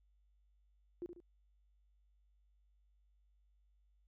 sine tone with echo, 349.2 Hz, F4, in tune, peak -40 dBFS, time 1.02-1.06 s, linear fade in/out 0 ms, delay 71 ms, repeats 2, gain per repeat -7 dB, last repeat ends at 1.202 s, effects added 50 Hz sine -69 dBFS peak until 4.07 s

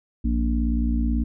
harmonic tone, 58.27 Hz, A#1, in tune, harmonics 1 / 3 / 4 / 5, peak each -21 / -34 / -25 / -30 dBFS, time 0.24-1.24 s, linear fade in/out 10 ms, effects none

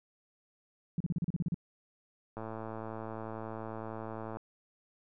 sine tone bursts, 169.5 Hz, E3, 49 cents sharp, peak -28 dBFS, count 10, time 0.98-1.544 s, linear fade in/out 2 ms, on 24 ms, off 36 ms
click train, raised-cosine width 1 ms, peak -27 dBFS, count 223, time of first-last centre 2.37-4.37 s, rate 111 Hz
effects none

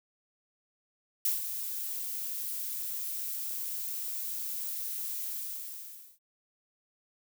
violet noise with ADSR envelope, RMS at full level -27 dBFS, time 1.25-6.19 s, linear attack 3 ms, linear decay 140 ms, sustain -9 dB, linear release 920 ms, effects none

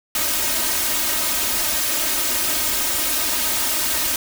white noise with comb filter, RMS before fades -21 dBFS, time 0.15-4.16 s, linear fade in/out 2 ms, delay 3.2 ms, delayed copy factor +1, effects none

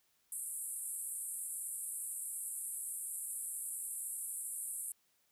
pink band-pass noise, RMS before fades -42 dBFS, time 0.32-4.92 s, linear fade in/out 2 ms, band 8100 to 12000 Hz, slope 96 dB/octave, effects white hiss -75 dBFS RMS until 5.31 s

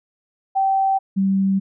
sine tone pair in turn, 775 / 193.75 Hz, G5 / G3, -20 / -20 cents, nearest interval 2 octaves, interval 2400 cents, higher first, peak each -15 dBFS, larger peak neither, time 0.55-0.99 / 1.16-1.6 s, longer neither, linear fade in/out 20 ms, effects none

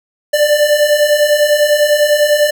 square beating tone pair, 585 / 595 Hz, D5 / D5, -7 / +22 cents, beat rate 10 Hz, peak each -15 / -11 dBFS, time 0.33-2.51 s, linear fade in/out 10 ms, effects none

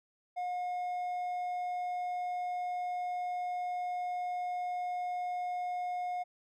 sine tone with hard clipping, 719 Hz, F#5, 50 cents flat, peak -34 dBFS, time 0.36-6.24 s, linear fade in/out 20 ms, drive 3 dB, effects none

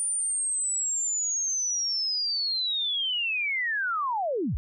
sine linear sweep, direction down, 9360 to 38.35 Hz, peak -25 dBFS, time 0-4.57 s, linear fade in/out 0 ms, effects none

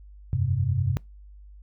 sine chord, F suspended second, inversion none, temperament equal, 87.31 / 98 / 130.81 Hz, F2 / G2 / C3, 0 / 0 / 0 cents, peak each -29 / -25 / -25 dBFS, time 0.33-0.97 s, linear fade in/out 0 ms, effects noise-tail reverb RT60 0.2 s tail -25 dB re dry + added 50 Hz sine -44 dBFS peak until 1.62 s

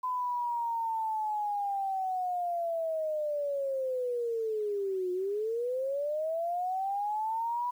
sine linear two-way sweep, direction down then up, 1015 to 358.1 to 986 Hz, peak -29 dBFS, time 0.03-7.71 s, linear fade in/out 10 ms, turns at 5.12 s, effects 10-bit

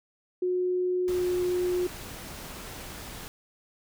sine tone with pitch glide, 363.2 to 359.2 Hz, F#4 to F4, -32 to +49 cents, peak -24 dBFS, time 0.42-1.87 s, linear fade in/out 5 ms, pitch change -19 cents, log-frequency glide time 1.07-1.26 s
pink noise, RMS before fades -41 dBFS, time 1.08-3.28 s, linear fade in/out 0 ms
effects none

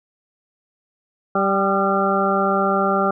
harmonic tone with a mistuned harmonic, 195.4 Hz, G3, 5 cents flat, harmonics 1 / 2 / 3 / 4 / 6 / 7, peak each -23 / -23 / -23 / -23 / -23 / -23 dBFS, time 1.35-3.11 s, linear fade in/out 5 ms, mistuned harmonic 6, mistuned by +39 cents, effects none

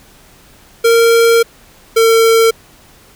square tone pair in turn, 461.9 / 453.2 Hz, A#4 / A#4, -16 / -49 cents, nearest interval unison, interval 33 cents, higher first, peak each -7 dBFS, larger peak neither, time 0.84-1.43 / 1.96-2.51 s, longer first, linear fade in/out 10 ms, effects pink hiss -44 dBFS RMS until 3.15 s

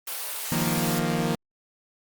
white high-pass noise, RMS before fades -32 dBFS, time 0.07-0.99 s, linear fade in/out 5 ms, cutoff 470 Hz, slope 24 dB/octave
sawtooth chord, Eb suspended second, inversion none, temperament equal, 155.56 / 174.61 / 233.1 Hz, Eb3 / F3 / Bb3, 0 / 0 / 0 cents, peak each -24 dBFS, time 0.52-1.35 s, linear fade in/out 0 ms
effects Opus 32 kbps

